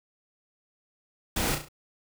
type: noise with echo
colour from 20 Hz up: pink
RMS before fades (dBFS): -28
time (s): 1.36-1.55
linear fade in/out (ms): 5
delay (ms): 34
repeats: 4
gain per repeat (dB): -6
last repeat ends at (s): 1.686
effects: none